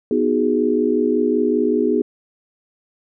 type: chord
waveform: sine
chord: G# minor seventh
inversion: first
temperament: equal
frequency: 246.9 / 311.1 / 370 / 415.3 Hz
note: B3 / D#4 / F#4 / G#4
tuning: 0 / 0 / 0 / 0 cents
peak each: -20 / -21 / -22 / -19 dBFS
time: 0.11-2.02 s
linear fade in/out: 2 ms
effects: none